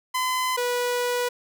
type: tone pair in turn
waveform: sawtooth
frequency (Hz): 1019 / 489.3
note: C6 / B4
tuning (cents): -46 / -16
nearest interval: octave + minor second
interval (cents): 1270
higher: first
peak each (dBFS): -19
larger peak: neither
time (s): 0.14-0.57 / 0.57-1.29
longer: second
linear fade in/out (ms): 10
effects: none